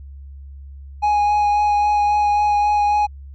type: tone with vibrato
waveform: triangle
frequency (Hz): 830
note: G#5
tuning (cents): -1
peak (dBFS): -12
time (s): 1.02-3.07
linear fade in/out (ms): 20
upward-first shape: sine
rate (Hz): 3.7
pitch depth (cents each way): 11
effects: added 69 Hz sine -34 dBFS peak until 3.34 s + resampled to 16000 Hz